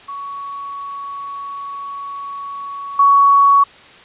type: tone with level steps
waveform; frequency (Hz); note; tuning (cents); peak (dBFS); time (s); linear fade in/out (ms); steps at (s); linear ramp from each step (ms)
sine; 1120; C#6; +18; -25 / -7; 0.08-3.64; 10; 2.99; 5
effects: white hiss -42 dBFS RMS until 4.04 s + resampled to 8000 Hz